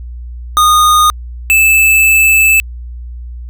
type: tone pair in turn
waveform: square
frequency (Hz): 1231 / 2627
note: D#6 / E7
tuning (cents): -19 / -7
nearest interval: octave + minor second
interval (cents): 1312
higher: second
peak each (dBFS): -6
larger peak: neither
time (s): 0.57-1.1 / 1.5-2.6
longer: second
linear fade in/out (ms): 0
effects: added 60 Hz sine -23 dBFS peak until 3.49 s